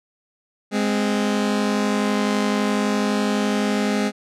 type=tone pair together; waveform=sawtooth; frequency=207.3 / 259.2 Hz; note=G#3 / C4; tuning=-3 / -16 cents; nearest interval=major third; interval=387 cents; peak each=-16 / -20 dBFS; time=0.71-4.12 s; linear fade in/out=50 ms; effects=low-pass 8000 Hz 12 dB/octave